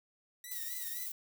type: tone with vibrato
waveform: 5% pulse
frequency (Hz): 1918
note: A#6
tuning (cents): +49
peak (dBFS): -35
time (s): 0.44-1.06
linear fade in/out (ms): 2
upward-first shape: sine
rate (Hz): 3.9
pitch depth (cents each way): 75
type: noise with tremolo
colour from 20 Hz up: violet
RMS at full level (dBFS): -39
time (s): 0.51-1.12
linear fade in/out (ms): 5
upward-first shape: sine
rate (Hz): 20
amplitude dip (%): 35
effects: none